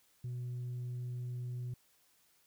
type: tone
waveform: sine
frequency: 123.47 Hz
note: B2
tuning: in tune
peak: -35 dBFS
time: 0.24-1.74 s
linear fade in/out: 5 ms
effects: tanh soft clip ceiling -36 dBFS + white hiss -70 dBFS RMS until 2.46 s